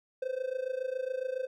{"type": "tone with amplitude modulation", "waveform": "triangle", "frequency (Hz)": 516, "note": "C5", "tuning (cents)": -24, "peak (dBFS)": -26, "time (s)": [0.22, 1.47], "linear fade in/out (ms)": 5, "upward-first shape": "sine", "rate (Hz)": 27.2, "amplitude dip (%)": 85, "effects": []}